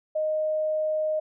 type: tone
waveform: sine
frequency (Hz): 620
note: D#5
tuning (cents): -6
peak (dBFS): -23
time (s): 0.15-1.2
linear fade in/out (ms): 10
effects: none